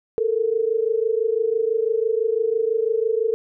sine tone pair together, 436.5 / 462.5 Hz, A4 / A#4, -14 / -14 cents, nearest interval minor second, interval 100 cents, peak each -21 dBFS, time 0.18-3.34 s, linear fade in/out 0 ms, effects none

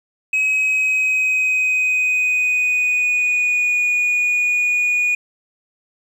sine tone with pitch glide, 2547 to 2456 Hz, D#7 to D#7, +40 to -23 cents, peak -12 dBFS, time 0.33-5.15 s, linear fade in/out 5 ms, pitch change -63 cents, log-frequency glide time 0.45-3.81 s, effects tanh soft clip ceiling -14 dBFS + 8-bit

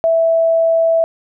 sine tone, 658 Hz, E5, 3 cents flat, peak -10 dBFS, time 0.04-1.04 s, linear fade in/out 0 ms, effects none

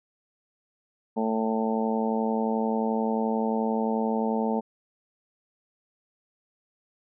harmonic tone, 111.4 Hz, A2, 22 cents sharp, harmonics 2 / 3 / 4 / 5 / 6 / 7 / 8, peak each -26 / -39 / -30 / -34 / -36 / -34 / -33 dBFS, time 1.16-4.61 s, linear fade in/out 20 ms, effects none

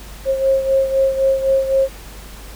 sine beating tone pair, 536 / 539.9 Hz, C5 / C#5, +42 / -46 cents, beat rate 3.9 Hz, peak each -14 / -20 dBFS, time 0.25-1.89 s, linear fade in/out 50 ms, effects added 50 Hz sine -35 dBFS peak until 2.55 s + pink hiss -39 dBFS RMS until 2.55 s

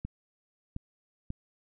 clicks, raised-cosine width 5 ms, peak -23 dBFS, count 3, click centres 0.05 / 0.764 / 1.304 s, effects none

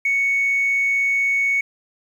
sine tone, 2221 Hz, C#7, 3 cents sharp, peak -15 dBFS, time 0.05-1.61 s, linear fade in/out 5 ms, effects tanh soft clip ceiling -13 dBFS + 8-bit

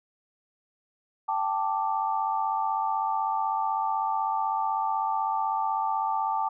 sine chord, G suspended second, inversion none, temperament equal, 784 / 880 / 1174.7 Hz, G5 / A5 / D6, 0 / 0 / 0 cents, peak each -30 / -27 / -31 dBFS, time 1.28-6.49 s, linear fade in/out 10 ms, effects none

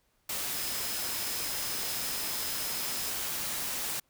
sine tone in noise, 5100 Hz, D#8, 42 cents sharp, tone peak -41 dBFS, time 0.54-3.1 s, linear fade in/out 5 ms, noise white, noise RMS -34 dBFS, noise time 0.29-4 s, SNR -10 dB, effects pink hiss -72 dBFS RMS until 4.09 s

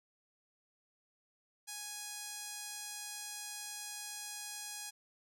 sawtooth tone with band-pass filter, 830.6 Hz, G#5, in tune, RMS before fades -45 dBFS, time 1.67-4.91 s, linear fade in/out 20 ms, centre 8000 Hz, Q 1.2, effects none

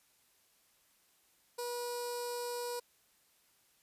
15% pulse tone with notch filter, 484 Hz, B4, 35 cents flat, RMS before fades -39 dBFS, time 1.58-2.8 s, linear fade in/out 10 ms, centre 1800 Hz, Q 0.54, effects white hiss -70 dBFS RMS until 3.82 s + resampled to 32000 Hz

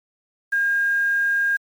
sine tone with quantisation, 1616 Hz, G#6, 48 cents flat, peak -17 dBFS, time 0.52-1.57 s, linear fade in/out 10 ms, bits 7, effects MP3 96 kbps

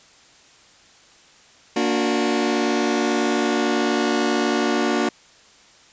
sawtooth chord, Bb augmented, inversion none, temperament just, 233.1 / 291.4 / 364.2 Hz, Bb3 / D4 / F#4, 0 / -13 / -27 cents, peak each -19 dBFS, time 1.76-5.09 s, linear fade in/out 5 ms, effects white hiss -51 dBFS RMS until 5.92 s + resampled to 16000 Hz

